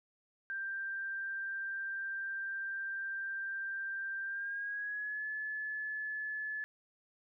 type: tone with pitch glide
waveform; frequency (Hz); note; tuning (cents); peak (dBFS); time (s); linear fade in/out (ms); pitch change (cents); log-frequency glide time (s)
sine; 1579 to 1721.9; G6 to A6; +12 to -38; -36; 0.5-6.64; 0; +150; 4.25-5.26
effects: none